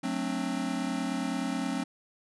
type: chord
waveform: square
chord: D dominant seventh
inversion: first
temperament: just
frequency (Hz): 183.54 / 220.2 / 264.3 / 293.7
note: F#3 / A3 / C4 / D4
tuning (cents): -14 / +2 / +18 / 0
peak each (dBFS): -37 / -37 / -33 / -38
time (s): 0.03-1.84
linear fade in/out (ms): 10
effects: resampled to 24000 Hz